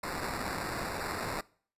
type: noise with sample-and-hold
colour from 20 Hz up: violet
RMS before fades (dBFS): -36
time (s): 0.03-1.41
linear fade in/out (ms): 5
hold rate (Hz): 3150
effects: noise-tail reverb RT60 0.5 s tail -23 dB re dry + resampled to 32000 Hz